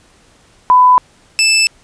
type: tone pair in turn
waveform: sine / 20% pulse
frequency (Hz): 1000 / 2635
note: B5 / E7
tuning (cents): +21 / -1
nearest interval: octave + perfect fourth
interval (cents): 1678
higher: second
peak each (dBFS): -4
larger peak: neither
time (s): 0.7-0.98 / 1.39-1.67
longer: neither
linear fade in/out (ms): 0
effects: pink hiss -49 dBFS RMS until 1.83 s + resampled to 22050 Hz